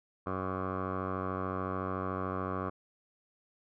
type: tone with low-pass filter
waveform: 10% pulse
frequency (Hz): 93.7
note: F#2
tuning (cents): +22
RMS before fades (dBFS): -35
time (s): 0.26-2.7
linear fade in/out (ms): 10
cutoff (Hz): 1100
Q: 7
effects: none